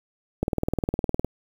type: click train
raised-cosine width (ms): 2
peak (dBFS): -10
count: 17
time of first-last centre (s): 0.43-1.246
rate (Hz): 19.6
effects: 7-bit